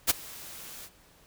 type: noise with ADSR envelope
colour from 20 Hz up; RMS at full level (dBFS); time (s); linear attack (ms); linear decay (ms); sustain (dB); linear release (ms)
white; -20; 0.07-0.9; 31; 18; -24; 61
effects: pink hiss -59 dBFS RMS until 1.26 s